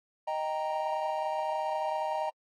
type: chord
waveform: triangle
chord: Eb major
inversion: none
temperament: equal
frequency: 622.3 / 784 / 932.3 Hz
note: Eb5 / G5 / Bb5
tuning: 0 / 0 / 0 cents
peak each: -32 / -33 / -32 dBFS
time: 0.27-2.3 s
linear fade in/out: 10 ms
effects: AAC 32 kbps